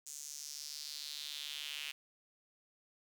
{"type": "tone with high-pass filter sweep", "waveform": "square", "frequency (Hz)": 73.42, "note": "D2", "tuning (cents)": 0, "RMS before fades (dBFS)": -45, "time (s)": [0.06, 1.92], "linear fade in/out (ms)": 10, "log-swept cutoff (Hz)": [7000, 2700], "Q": 3.4, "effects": []}